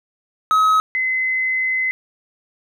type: tone pair in turn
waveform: triangle / sine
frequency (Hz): 1276 / 2043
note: D#6 / C7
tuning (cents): +43 / -42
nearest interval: minor sixth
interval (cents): 815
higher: second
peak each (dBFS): -10 / -17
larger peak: first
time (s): 0.51-0.8 / 0.95-1.91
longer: second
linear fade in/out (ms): 0
effects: none